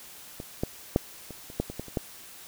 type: clicks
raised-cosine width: 2 ms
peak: -23 / -13 / -7 / -27 / -30 / -12 / -23 / -20 / -30 / -13 dBFS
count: 10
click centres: 0.401 / 0.635 / 0.961 / 1.307 / 1.501 / 1.6 / 1.7 / 1.796 / 1.883 / 1.972 s
effects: white hiss -47 dBFS RMS until 2.47 s